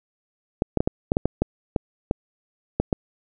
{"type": "clicks", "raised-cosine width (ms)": 2, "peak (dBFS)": -6, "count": 12, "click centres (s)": [0.621, 0.773, 0.805, 0.875, 1.119, 1.169, 1.256, 1.42, 1.762, 2.111, 2.8, 2.928], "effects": []}